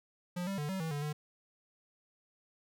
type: tone with pitch steps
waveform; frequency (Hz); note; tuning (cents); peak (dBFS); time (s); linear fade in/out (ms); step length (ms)
square; 177.6 / 195.8 / 147.7 / 190.7 / 161.6 / 145.2 / 149.7; F3 / G3 / D3 / G3 / E3 / D3 / D3; +29 / -2 / +10 / -47 / -34 / -19 / +33; -35; 0.36-1.13; 10; 110
effects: none